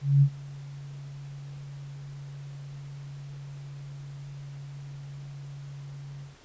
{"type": "tone with ADSR envelope", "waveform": "sine", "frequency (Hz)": 140, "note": "C#3", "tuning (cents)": 18, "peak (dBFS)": -14, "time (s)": [0.01, 6.37], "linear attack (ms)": 210, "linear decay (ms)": 72, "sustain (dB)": -24, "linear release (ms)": 150, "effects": ["pink hiss -55 dBFS RMS until 6.44 s", "resampled to 16000 Hz"]}